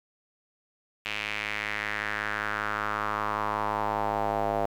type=tone with band-pass filter sweep; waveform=square; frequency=52.6 Hz; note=G#1; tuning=23 cents sharp; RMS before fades=-30 dBFS; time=1.05-4.66 s; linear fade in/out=5 ms; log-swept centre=2600 to 680 Hz; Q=3.1; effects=9-bit